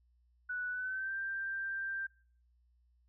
sine tone with pitch glide, 1480 to 1577.1 Hz, F#6 to G6, 0 to +10 cents, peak -35 dBFS, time 0.49-2.07 s, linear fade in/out 10 ms, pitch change +110 cents, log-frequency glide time 0.7-1.15 s, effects noise-tail reverb RT60 0.5 s tail -24 dB re dry + added 60 Hz sine -67 dBFS peak until 3.08 s

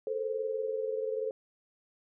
sine tone cluster, 437.8 / 458.5 / 524 Hz, A4 / A#4 / C5, -9 / -29 / +2 cents, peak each -33 / -39 / -35 dBFS, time 0.07-1.31 s, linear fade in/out 2 ms, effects none

